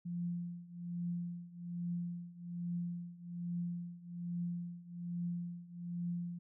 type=tone with tremolo; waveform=sine; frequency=173.7 Hz; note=F3; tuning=9 cents flat; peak=-34 dBFS; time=0.05-6.39 s; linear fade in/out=10 ms; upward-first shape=triangle; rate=1.2 Hz; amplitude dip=90%; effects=none